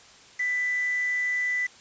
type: tone with quantisation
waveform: sine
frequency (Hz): 1987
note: B6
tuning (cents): +10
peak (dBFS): -24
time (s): 0.39-1.67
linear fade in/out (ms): 10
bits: 6
effects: white hiss -51 dBFS RMS until 1.8 s + resampled to 16000 Hz